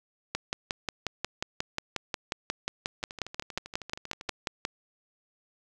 two click trains, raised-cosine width 0.2 ms, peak -23 / -12 dBFS, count 17 / 25, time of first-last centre 3.03-4.29 / 0.35-4.651 s, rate 12.7 / 5.58 Hz, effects none

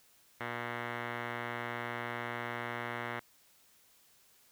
5% pulse tone with low-pass filter, 120 Hz, B2, 49 cents flat, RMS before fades -39 dBFS, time 0.4-3.2 s, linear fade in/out 10 ms, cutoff 2200 Hz, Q 7.9, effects white hiss -65 dBFS RMS until 4.51 s

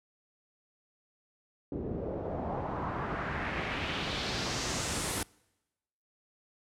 pink noise with low-pass filter sweep, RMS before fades -34 dBFS, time 1.72-5.23 s, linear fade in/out 2 ms, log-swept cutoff 350 to 11000 Hz, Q 1.9, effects noise-tail reverb RT60 1.0 s tail -26 dB re dry + high-pass 60 Hz 12 dB/octave

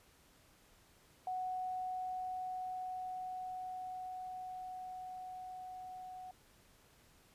sine tone with level ramp, 740 Hz, F#5, in tune, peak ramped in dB -36 to -46 dBFS, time 1.27-6.31 s, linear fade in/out 2 ms, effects pink hiss -66 dBFS RMS until 7.34 s + resampled to 32000 Hz

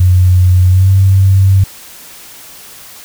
sine tone with pitch glide, 91 to 96.19 Hz, F#2 to G2, -28 to -32 cents, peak -4 dBFS, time 0-1.64 s, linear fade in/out 5 ms, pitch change +96 cents, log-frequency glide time 0.68-0.9 s, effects white hiss -34 dBFS RMS until 3.04 s

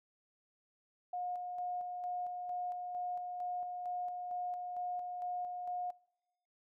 sine tone with tremolo, 718 Hz, F5, 48 cents sharp, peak -36 dBFS, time 1.13-5.91 s, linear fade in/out 5 ms, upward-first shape square, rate 2.2 Hz, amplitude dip 35%, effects noise-tail reverb RT60 1.0 s tail -25 dB re dry

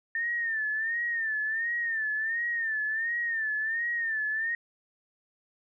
sine tone with vibrato, 1806 Hz, A6, 45 cents sharp, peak -27 dBFS, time 0.15-4.55 s, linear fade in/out 2 ms, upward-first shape sine, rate 1.4 Hz, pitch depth 87 cents each way, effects none

